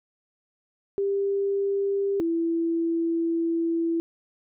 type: tone pair in turn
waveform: sine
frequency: 397 / 332.6 Hz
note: G4 / E4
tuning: +22 / +16 cents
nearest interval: minor third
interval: 306 cents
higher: first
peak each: -22 dBFS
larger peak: neither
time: 0.98-2.2 / 2.2-4 s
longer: second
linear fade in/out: 0 ms
effects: none